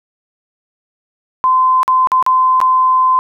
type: tone with dropouts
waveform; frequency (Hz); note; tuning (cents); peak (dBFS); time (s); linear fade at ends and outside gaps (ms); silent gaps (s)
sine; 1030; C6; -28; -8; 1.44-3.19; 0; 1.831-1.879 / 2.072-2.118 / 2.226-2.264 / 2.603-2.614
effects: none